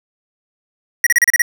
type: tone bursts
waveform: square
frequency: 1908 Hz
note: A#6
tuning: 40 cents sharp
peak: -9 dBFS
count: 7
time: 1.04-1.42 s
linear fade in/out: 2 ms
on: 26 ms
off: 33 ms
effects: none